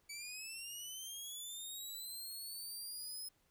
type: linear sweep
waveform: 15% pulse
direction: up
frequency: 2280 to 5150 Hz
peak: -38 dBFS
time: 0.09-3.29 s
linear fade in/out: 10 ms
effects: pink hiss -75 dBFS RMS until 3.5 s